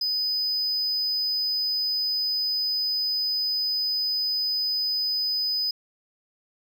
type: tone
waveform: triangle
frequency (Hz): 5000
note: D#8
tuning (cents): +8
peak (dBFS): -22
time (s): 0.01-5.71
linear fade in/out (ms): 5
effects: none